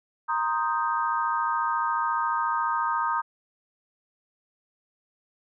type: chord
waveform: sine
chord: C minor seventh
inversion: third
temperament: equal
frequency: 932.3 / 1046.5 / 1244.5 / 1568 Hz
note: Bb5 / C6 / Eb6 / G6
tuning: 0 / 0 / 0 / 0 cents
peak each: -27 / -32 / -27 / -33 dBFS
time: 0.28-3.22 s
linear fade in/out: 20 ms
effects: none